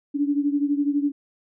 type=beating tone pair; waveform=sine; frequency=284.5 / 296.5 Hz; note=C#4 / D4; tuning=+45 / +17 cents; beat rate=12 Hz; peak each=-21 / -25 dBFS; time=0.14-1.12 s; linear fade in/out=20 ms; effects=none